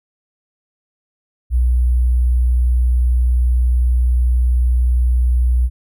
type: tone with sample-and-hold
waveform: sine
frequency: 61.3 Hz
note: B1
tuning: 12 cents flat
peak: -11 dBFS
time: 1.5-5.7 s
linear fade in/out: 50 ms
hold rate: 11025 Hz
effects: none